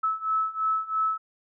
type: beating tone pair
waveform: sine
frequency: 1300 / 1303 Hz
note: E6 / E6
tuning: -24 / -20 cents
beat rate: 3 Hz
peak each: -28 / -26 dBFS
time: 0.03-1.18 s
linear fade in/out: 10 ms
effects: none